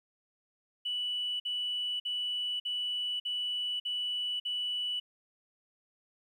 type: tone bursts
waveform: sine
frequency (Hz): 2960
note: F#7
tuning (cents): 0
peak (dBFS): -30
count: 7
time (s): 0.85-5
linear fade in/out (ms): 10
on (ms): 550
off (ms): 50
effects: tanh soft clip ceiling -26 dBFS + 11-bit